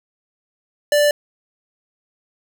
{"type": "tone", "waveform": "square", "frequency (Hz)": 587.3, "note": "D5", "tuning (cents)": 0, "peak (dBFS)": -13, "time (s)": [0.92, 1.11], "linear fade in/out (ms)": 2, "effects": []}